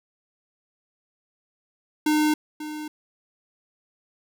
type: tone with echo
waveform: square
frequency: 304.2 Hz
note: D#4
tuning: 39 cents flat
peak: -19 dBFS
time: 2.06-2.34 s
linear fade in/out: 5 ms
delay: 540 ms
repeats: 1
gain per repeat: -13 dB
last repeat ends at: 2.88 s
effects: none